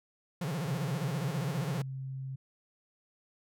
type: tone with vibrato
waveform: 45% pulse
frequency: 155.56 Hz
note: D#3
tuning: in tune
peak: -32 dBFS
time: 0.41-1.82 s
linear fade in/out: 5 ms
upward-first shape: sine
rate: 15 Hz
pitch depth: 270 cents each way
type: tone with pitch glide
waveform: sine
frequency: 132.3 to 133.14 Hz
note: C3 to C3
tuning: +20 to +31 cents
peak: -36 dBFS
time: 0.66-2.36 s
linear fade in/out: 10 ms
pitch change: +11 cents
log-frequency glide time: 1.73-1.86 s
effects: none